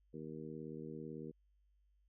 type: harmonic tone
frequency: 78 Hz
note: D#2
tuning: 5 cents sharp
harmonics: 2 / 3 / 4 / 5 / 6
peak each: -50 / -50 / -51 / -51 / -52 dBFS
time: 0.13-1.32 s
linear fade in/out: 20 ms
effects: added 50 Hz sine -70 dBFS peak until 2.08 s